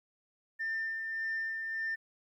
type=tone with tremolo; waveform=sine; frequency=1796 Hz; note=A6; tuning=35 cents sharp; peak=-30 dBFS; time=0.59-1.96 s; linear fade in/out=20 ms; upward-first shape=sine; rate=1.7 Hz; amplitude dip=40%; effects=tanh soft clip ceiling -29 dBFS + 12-bit